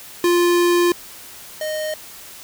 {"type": "tone pair in turn", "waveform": "square", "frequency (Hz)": [349.2, 618.4], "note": ["F4", "D#5"], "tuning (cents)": [0, -11], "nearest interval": "minor seventh", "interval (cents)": 989, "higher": "second", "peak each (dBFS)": [-14, -23], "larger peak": "first", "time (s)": [[0.24, 0.92], [1.61, 1.94]], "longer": "first", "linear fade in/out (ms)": 2, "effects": ["white hiss -39 dBFS RMS until 2.43 s"]}